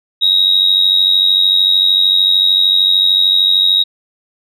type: tone with amplitude modulation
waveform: sine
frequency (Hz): 3788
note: A#7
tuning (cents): +27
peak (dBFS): -4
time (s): 0.21-3.84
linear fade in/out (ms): 20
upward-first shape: sine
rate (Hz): 93.3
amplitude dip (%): 75
effects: tanh soft clip ceiling -1 dBFS